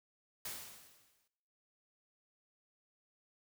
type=noise with exponential decay; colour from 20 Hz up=white; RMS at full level=-41 dBFS; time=0.45-1.28 s; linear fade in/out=5 ms; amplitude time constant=180 ms; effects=noise-tail reverb RT60 1.0 s tail -20 dB re dry